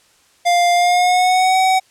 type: tone with pitch glide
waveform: square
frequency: 700 to 754.6 Hz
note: F5 to F#5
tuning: +4 to +34 cents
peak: -12 dBFS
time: 0.45-1.8 s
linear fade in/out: 20 ms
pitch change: +130 cents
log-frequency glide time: 0.73-1.57 s
effects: white hiss -54 dBFS RMS until 1.9 s + low-pass 9000 Hz 12 dB/octave